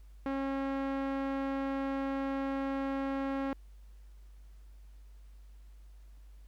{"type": "tone with low-pass filter", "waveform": "sawtooth", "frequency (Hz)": 272.2, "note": "C#4", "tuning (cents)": -31, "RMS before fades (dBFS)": -34, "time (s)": [0.26, 3.53], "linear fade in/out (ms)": 0, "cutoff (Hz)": 1800, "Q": 0.74, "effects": ["added 50 Hz sine -50 dBFS peak until 6.47 s", "pink hiss -71 dBFS RMS until 6.47 s"]}